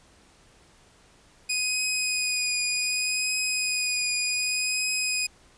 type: tone with vibrato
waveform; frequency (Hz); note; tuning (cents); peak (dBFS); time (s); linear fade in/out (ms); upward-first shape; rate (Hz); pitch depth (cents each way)
15% pulse; 2489; D#7; 0; -17; 1.49-5.27; 10; triangle; 0.66; 24
effects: pink hiss -57 dBFS RMS until 5.57 s + resampled to 22050 Hz